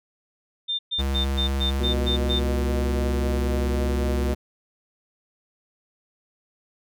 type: tone bursts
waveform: sine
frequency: 3601 Hz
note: A7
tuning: 39 cents sharp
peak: -23 dBFS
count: 8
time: 0.68-2.4 s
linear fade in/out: 20 ms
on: 110 ms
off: 120 ms
type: tone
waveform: square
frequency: 68.2 Hz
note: C#2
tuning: 28 cents flat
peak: -23 dBFS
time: 0.98-4.35 s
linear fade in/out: 20 ms
type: harmonic tone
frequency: 122 Hz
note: B2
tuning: 21 cents flat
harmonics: 1 / 2 / 3 / 4 / 5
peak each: -38 / -31 / -30 / -39 / -35 dBFS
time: 1.8-4.34 s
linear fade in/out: 0 ms
effects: none